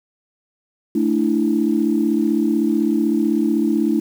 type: chord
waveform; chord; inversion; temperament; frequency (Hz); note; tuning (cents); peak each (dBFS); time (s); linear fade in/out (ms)
sine; A suspended fourth; none; equal; 220 / 293.7 / 329.6; A3 / D4 / E4; 0 / 0 / 0; -19; 0.95-4; 5
effects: tanh soft clip ceiling -5 dBFS + 7-bit